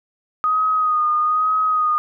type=tone with vibrato; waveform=sine; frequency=1244.5 Hz; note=D#6; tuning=in tune; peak=-15 dBFS; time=0.44-1.98 s; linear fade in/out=0 ms; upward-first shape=sine; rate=1.1 Hz; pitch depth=33 cents each way; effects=none